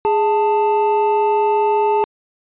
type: tone pair together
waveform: triangle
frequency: 415.3 / 882.5 Hz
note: G#4 / A5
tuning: 0 / +5 cents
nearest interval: octave + minor second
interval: 1305 cents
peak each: -14 dBFS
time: 0.05-2.04 s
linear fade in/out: 0 ms
effects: resampled to 8000 Hz